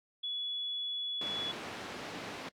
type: tone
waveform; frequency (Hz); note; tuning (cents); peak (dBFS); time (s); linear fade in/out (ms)
sine; 3400; G#7; +40; -34; 0.23-1.52; 10
type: low-pass noise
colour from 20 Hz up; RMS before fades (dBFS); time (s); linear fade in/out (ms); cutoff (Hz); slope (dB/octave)
pink; -41; 1.21-2.49; 5; 3900; 12
effects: high-pass 200 Hz 12 dB/octave + AAC 64 kbps